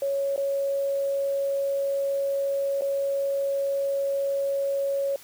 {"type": "tone with dropouts", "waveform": "sine", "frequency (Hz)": 554.4, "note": "C#5", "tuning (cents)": 0, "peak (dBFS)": -23, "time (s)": [0.02, 5.16], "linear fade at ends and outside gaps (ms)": 2, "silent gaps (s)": [[0.362, 0.377], [2.811, 2.819]], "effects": ["white hiss -49 dBFS RMS until 5.23 s"]}